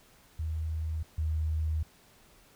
sine tone pair in turn, 79.4 / 78.44 Hz, D#2 / D#2, +36 / +15 cents, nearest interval unison, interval 21 cents, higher first, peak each -30 / -27 dBFS, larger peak second, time 0.39-1.03 / 1.18-1.83 s, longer second, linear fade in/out 5 ms, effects pink hiss -60 dBFS RMS until 2.55 s

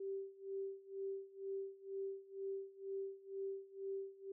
sine tone with tremolo, 390 Hz, G4, 9 cents flat, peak -39 dBFS, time 0-4.32 s, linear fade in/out 5 ms, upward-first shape sine, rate 2.1 Hz, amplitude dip 90%, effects none

